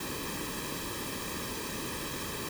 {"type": "noise with comb filter", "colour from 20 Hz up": "pink", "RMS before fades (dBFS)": -37, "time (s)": [0, 2.49], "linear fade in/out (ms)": 5, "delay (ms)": 1.4, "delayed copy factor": -0.7, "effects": []}